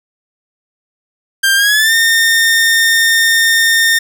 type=tone with pitch glide; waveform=sawtooth; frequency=1587 to 1823 Hz; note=G6 to A#6; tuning=+21 to -39 cents; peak=-5 dBFS; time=1.43-3.99 s; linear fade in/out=10 ms; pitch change=+240 cents; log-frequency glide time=1.55-1.94 s; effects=none